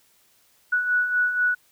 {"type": "beating tone pair", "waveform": "sine", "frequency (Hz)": [1470, 1474.1], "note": ["F#6", "F#6"], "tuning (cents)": [-12, -7], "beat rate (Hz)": 4.1, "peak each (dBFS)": [-28, -20], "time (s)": [0.72, 1.55], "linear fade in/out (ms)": 10, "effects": ["white hiss -61 dBFS RMS until 1.71 s"]}